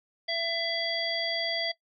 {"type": "harmonic tone", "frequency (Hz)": 669, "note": "E5", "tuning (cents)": 25, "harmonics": [1, 3, 5, 7], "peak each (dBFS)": [-33, -33, -33, -33], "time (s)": [0.28, 1.72], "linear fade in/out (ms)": 10, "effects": ["noise-tail reverb RT60 0.1 s tail -18 dB re dry", "MP3 96 kbps"]}